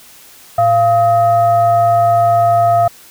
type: tone with frequency modulation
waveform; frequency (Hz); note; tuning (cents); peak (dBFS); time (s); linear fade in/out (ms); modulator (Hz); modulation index
sine; 690; F5; -21; -8; 0.58-2.88; 5; 578; 0.49
effects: white hiss -41 dBFS RMS until 3.1 s